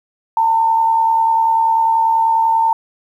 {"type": "tone with amplitude modulation", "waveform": "sine", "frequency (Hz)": 903, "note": "A5", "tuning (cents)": 45, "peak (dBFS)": -9, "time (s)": [0.37, 2.73], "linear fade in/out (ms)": 2, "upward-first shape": "sine", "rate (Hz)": 70.2, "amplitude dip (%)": 40, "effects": ["8-bit"]}